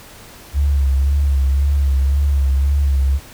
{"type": "tone with vibrato", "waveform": "sine", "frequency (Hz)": 69.3, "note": "C#2", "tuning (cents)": 0, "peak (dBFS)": -12, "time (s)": [0.53, 3.2], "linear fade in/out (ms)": 50, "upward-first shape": "sine", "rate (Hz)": 1.9, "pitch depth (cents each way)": 51, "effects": ["pink hiss -40 dBFS RMS until 3.33 s"]}